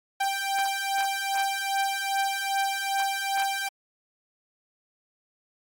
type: beating tone pair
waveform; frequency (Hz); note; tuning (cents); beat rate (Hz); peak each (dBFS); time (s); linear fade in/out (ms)
sawtooth; 784 / 786.5; G5 / G5; 0 / +6; 2.5; -25 / -24; 0.2-3.69; 10
effects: AAC 64 kbps